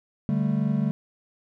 triangle chord, D suspended fourth, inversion none, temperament equal, 146.83 / 196 / 220 Hz, D3 / G3 / A3, 0 / 0 / 0 cents, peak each -24 dBFS, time 0.29-0.91 s, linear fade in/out 0 ms, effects none

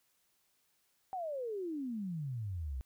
sine exponential sweep, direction down, 778 to 60.9 Hz, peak -36 dBFS, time 1.13-2.81 s, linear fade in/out 0 ms, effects white hiss -75 dBFS RMS until 2.85 s

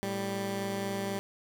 15% pulse tone pair together, 110.3 / 196.65 Hz, A2 / G3, +5 / +6 cents, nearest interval minor seventh, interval 1001 cents, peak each -33 / -26 dBFS, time 0.03-1.19 s, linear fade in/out 0 ms, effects none

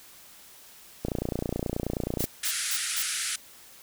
click train, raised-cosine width 2 ms, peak -15 dBFS, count 36, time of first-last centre 1.05-2.24 s, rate 29.4 Hz
blue noise bursts, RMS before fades -30 dBFS, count 4, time 2.19-3.028 s, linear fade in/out 10 ms, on 67 ms, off 190 ms
white band-pass noise, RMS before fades -31 dBFS, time 2.43-3.36 s, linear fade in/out 5 ms, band 1300 to 11000 Hz, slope 96 dB/octave
effects white hiss -51 dBFS RMS until 3.82 s

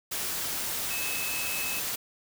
sine tone in noise, 2591 Hz, E7, 30 cents flat, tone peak -34 dBFS, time 0.9-1.8 s, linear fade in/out 10 ms, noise white, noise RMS -32 dBFS, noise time 0.11-1.96 s, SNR -5 dB, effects none

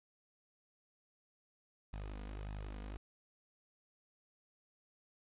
sawtooth tone with flanger, 51 Hz, G#1, 31 cents flat, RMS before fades -45 dBFS, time 1.93-2.97 s, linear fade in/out 0 ms, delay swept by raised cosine 1.1 to 4.2 ms, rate 1.7 Hz, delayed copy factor +0.65, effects resampled to 8000 Hz + 11-bit

